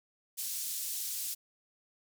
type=band-pass noise; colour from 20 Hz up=white; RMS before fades=-37 dBFS; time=0.37-1.35 s; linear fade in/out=20 ms; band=5000 to 16000 Hz; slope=12 dB/octave; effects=none